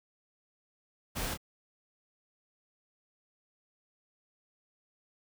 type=noise with echo; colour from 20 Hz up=pink; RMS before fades=-36 dBFS; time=1.15-1.35 s; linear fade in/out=20 ms; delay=26 ms; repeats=1; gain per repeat=-5 dB; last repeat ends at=1.376 s; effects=none